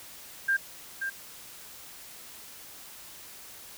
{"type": "tone with echo", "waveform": "sine", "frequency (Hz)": 1592, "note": "G6", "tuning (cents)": 26, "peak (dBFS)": -22, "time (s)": [0.48, 0.57], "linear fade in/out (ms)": 10, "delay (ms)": 530, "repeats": 1, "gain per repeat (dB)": -7, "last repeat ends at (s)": 1.1, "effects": ["white hiss -47 dBFS RMS until 3.77 s"]}